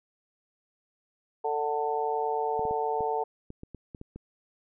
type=harmonic tone; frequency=148.3 Hz; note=D3; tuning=17 cents sharp; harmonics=3 / 4 / 5 / 6; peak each=-30 / -39 / -31 / -31 dBFS; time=1.44-3.24 s; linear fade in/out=10 ms
type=clicks; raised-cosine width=3 ms; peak=-28 dBFS; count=10; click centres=2.594 / 2.653 / 2.71 / 3.007 / 3.504 / 3.634 / 3.747 / 3.948 / 4.014 / 4.16 s
effects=none